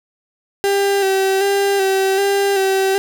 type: tone with vibrato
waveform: 35% pulse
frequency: 391.3 Hz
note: G4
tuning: 3 cents flat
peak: -12 dBFS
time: 0.64-2.98 s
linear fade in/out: 0 ms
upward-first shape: square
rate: 1.3 Hz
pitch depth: 29 cents each way
effects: none